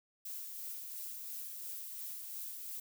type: noise with tremolo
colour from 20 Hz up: violet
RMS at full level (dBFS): -43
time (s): 0.25-2.8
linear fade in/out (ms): 5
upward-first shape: sine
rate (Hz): 2.9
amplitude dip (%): 30
effects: none